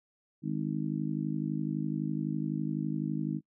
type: harmonic tone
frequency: 51.91 Hz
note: G#1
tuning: in tune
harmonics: 3 / 4 / 5 / 6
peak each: -34 / -35 / -36 / -37 dBFS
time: 0.42-3.41 s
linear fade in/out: 50 ms
effects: noise-tail reverb RT60 0.1 s tail -24 dB re dry